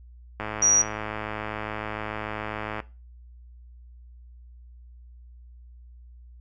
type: click train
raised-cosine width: 0.5 ms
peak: -16 dBFS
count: 258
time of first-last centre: 0.4-2.802 s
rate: 107 Hz
type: tone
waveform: sine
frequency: 5770 Hz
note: F#8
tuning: 44 cents flat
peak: -16 dBFS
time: 0.62-0.82 s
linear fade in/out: 5 ms
effects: noise-tail reverb RT60 0.3 s tail -18 dB re dry + added 60 Hz sine -45 dBFS peak until 6.4 s